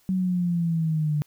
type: linear sweep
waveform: sine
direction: down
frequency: 188.8 to 147.1 Hz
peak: -21 dBFS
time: 0.09-1.22 s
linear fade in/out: 0 ms
effects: white hiss -62 dBFS RMS until 1.26 s